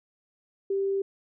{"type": "tone", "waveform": "sine", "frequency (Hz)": 392, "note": "G4", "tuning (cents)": 0, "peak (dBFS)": -24, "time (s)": [0.7, 1.02], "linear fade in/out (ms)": 5, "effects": []}